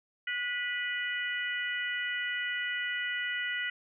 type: harmonic tone with a mistuned harmonic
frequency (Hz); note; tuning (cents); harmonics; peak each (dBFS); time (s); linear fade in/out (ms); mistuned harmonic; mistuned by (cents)
491.2; B4; -9; 3 / 4 / 5 / 6; -36 / -33 / -43 / -39; 0.27-3.7; 5; 3; -21
effects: none